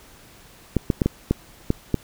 clicks, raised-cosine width 3 ms, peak -5 dBFS, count 7, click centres 0.767 / 0.902 / 1.018 / 1.06 / 1.31 / 1.704 / 1.943 s, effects pink hiss -49 dBFS RMS until 2.03 s

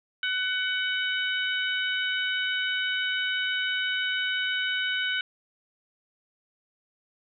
harmonic tone, 749 Hz, F#5, 21 cents sharp, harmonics 2 / 3 / 4 / 5, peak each -28 / -34 / -30 / -36 dBFS, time 0.23-5.21 s, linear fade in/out 2 ms, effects none

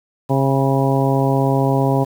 harmonic tone with a mistuned harmonic, 135.4 Hz, C#3, 40 cents flat, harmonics 1 / 2 / 3 / 4 / 5 / 6 / 7, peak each -17 / -20 / -22 / -23 / -24 / -25 / -25 dBFS, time 0.29-2.05 s, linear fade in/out 20 ms, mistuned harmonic 7, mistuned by +40 cents, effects 7-bit

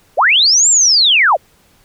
sine linear two-way sweep, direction up then down, 426.4 to 7600 to 465.2 Hz, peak -7 dBFS, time 0.17-1.37 s, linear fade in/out 20 ms, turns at 0.69 s, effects pink hiss -52 dBFS RMS until 1.84 s

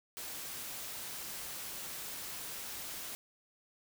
white noise, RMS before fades -43 dBFS, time 0.17-3.15 s, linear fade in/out 0 ms, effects none

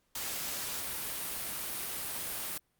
white noise, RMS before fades -37 dBFS, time 0.15-2.58 s, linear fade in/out 5 ms, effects pink hiss -75 dBFS RMS until 2.79 s + Opus 48 kbps

